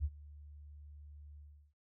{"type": "tone with ADSR envelope", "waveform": "sine", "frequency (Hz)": 73.42, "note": "D2", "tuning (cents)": 0, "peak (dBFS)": -29, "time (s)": [0, 1.74], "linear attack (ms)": 43, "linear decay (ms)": 48, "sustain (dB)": -21, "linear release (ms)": 360, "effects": []}